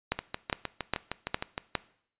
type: two click trains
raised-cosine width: 0.3 ms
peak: -10 / -15 dBFS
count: 5 / 10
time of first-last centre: 0.12-1.753 / 0.19-1.579 s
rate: 2.45 / 6.48 Hz
effects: noise-tail reverb RT60 0.6 s tail -19 dB re dry + resampled to 8000 Hz